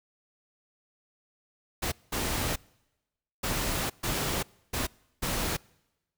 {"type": "noise bursts at uneven times", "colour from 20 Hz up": "pink", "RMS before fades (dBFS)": -30, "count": 6, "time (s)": [[1.82, 1.92], [2.12, 2.56], [3.43, 3.9], [4.03, 4.43], [4.73, 4.87], [5.22, 5.57]], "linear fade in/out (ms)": 10, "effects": ["noise-tail reverb RT60 1.0 s tail -26 dB re dry"]}